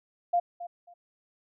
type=tone with echo; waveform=sine; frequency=698.5 Hz; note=F5; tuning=in tune; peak=-21 dBFS; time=0.33-0.4 s; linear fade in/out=10 ms; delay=270 ms; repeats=2; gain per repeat=-14 dB; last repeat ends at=0.94 s; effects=none